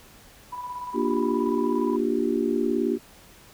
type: tone with tremolo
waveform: sine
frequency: 987.8 Hz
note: B5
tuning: in tune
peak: -30 dBFS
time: 0.52-1.97 s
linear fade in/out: 10 ms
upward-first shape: square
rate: 17 Hz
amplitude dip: 40%
type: chord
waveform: sine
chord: G minor seventh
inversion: first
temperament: just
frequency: 235.2 / 294 / 352.8 / 392 Hz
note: Bb3 / D4 / F4 / G4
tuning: +16 / +2 / +18 / 0 cents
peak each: -27 dBFS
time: 0.93-2.99 s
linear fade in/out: 50 ms
effects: pink hiss -51 dBFS RMS until 3.53 s